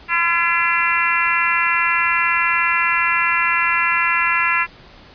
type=harmonic tone; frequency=339.8 Hz; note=F4; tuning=47 cents flat; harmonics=3 / 4 / 5 / 6 / 7 / 8; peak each=-22 / -22 / -22 / -22 / -22 / -22 dBFS; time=0.08-4.67 s; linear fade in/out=50 ms; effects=pink hiss -44 dBFS RMS until 5.14 s + resampled to 11025 Hz